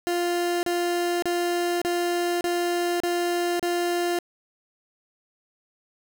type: tone bursts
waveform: 30% pulse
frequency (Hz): 349.2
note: F4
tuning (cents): 0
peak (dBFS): -20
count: 7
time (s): 0.07-4.188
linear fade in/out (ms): 0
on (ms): 560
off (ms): 33
effects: none